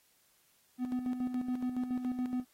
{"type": "tone with tremolo", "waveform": "triangle", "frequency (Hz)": 250.7, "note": "B3", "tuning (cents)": 26, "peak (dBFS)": -28, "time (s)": [0.78, 2.45], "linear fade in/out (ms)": 50, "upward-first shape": "square", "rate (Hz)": 7.1, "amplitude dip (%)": 55, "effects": ["white hiss -69 dBFS RMS until 2.53 s", "AAC 48 kbps"]}